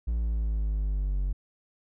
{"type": "exponential sweep", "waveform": "triangle", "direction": "down", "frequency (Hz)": [58.27, 46.25], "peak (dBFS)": -23, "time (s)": [0.07, 1.33], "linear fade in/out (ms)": 10, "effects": []}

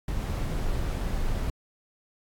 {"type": "noise", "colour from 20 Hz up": "brown", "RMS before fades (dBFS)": -28, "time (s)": [0.08, 1.5], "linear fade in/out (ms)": 2, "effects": ["AAC 64 kbps"]}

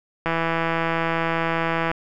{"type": "click train", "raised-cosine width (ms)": 0.5, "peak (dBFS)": -8, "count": 274, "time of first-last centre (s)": [0.26, 1.915], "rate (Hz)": 165, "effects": []}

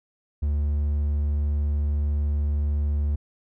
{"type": "tone", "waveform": "triangle", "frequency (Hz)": 73.2, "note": "D2", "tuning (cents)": -5, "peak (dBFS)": -19, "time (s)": [0.42, 3.16], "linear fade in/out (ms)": 10, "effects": []}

